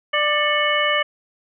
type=harmonic tone with a mistuned harmonic; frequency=593 Hz; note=D5; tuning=17 cents sharp; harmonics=1 / 2 / 3 / 4 / 5; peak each=-23 / -23 / -23 / -23 / -23 dBFS; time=0.13-1.03 s; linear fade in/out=10 ms; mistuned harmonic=4; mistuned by=-130 cents; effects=none